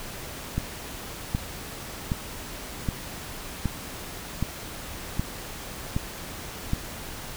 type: click train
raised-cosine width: 5 ms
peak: -12 dBFS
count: 9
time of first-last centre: 0.58-6.734 s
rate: 1.3 Hz
effects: pink hiss -38 dBFS RMS until 7.36 s